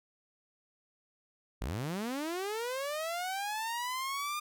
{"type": "linear sweep", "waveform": "sawtooth", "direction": "up", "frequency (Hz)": [43.65, 1215], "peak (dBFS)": -30, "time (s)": [1.61, 4.4], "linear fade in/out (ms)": 10, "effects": []}